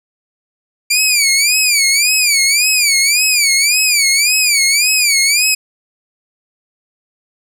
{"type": "tone with vibrato", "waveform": "15% pulse", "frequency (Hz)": 2349, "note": "D7", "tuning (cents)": 0, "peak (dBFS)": -3, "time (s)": [0.9, 5.55], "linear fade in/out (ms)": 10, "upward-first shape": "sine", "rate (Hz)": 1.8, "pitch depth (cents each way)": 150, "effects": []}